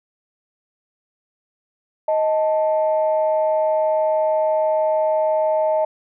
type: tone pair together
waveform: sine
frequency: 626.2 / 880 Hz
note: D#5 / A5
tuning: +11 / 0 cents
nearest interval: tritone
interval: 589 cents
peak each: -16 / -22 dBFS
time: 2.08-5.85 s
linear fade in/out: 5 ms
effects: tanh soft clip ceiling -8 dBFS